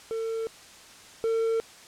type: tone pair in turn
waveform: triangle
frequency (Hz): 450.3 / 452.3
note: A4 / A4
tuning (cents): +40 / +48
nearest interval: unison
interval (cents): 8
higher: second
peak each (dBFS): -26 / -21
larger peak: second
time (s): 0.11-0.47 / 1.24-1.6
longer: neither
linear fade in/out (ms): 0
effects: white hiss -49 dBFS RMS until 1.87 s + low-pass 8000 Hz 12 dB/octave